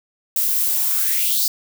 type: noise with high-pass filter sweep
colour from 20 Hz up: violet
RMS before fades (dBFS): -19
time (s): 0.36-1.48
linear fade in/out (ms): 2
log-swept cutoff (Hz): 240 to 4900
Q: 4.7
effects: none